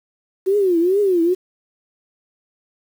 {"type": "tone with vibrato", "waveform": "sine", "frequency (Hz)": 370, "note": "F#4", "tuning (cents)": 0, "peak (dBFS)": -13, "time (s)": [0.46, 1.35], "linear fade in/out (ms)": 20, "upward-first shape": "triangle", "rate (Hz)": 2.3, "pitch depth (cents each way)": 220, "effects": ["7-bit"]}